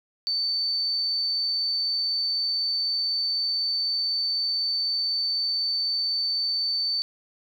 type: tone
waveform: sine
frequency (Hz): 4542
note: C#8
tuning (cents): +41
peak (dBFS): -23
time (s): 0.27-7.02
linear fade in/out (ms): 0
effects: 9-bit

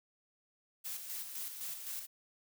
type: noise with tremolo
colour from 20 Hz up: blue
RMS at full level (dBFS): -41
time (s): 0.84-2.07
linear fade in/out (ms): 20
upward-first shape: square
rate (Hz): 3.9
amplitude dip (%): 45
effects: none

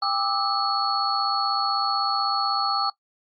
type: tone cluster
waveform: sine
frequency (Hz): 797 / 1184 / 1300 / 4381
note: G5 / D6 / E6 / C#8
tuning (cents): +28 / +14 / -24 / -21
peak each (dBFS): -27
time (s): 0.02-2.9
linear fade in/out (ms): 5
effects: noise-tail reverb RT60 0.1 s tail -20 dB re dry + Opus 48 kbps

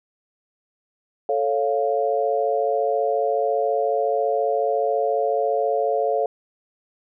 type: chord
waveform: sine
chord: A augmented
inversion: none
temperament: equal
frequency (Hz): 440 / 554.4 / 698.5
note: A4 / C#5 / E#5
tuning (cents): 0 / 0 / 0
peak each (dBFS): -23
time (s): 1.29-6.26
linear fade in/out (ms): 2
effects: none

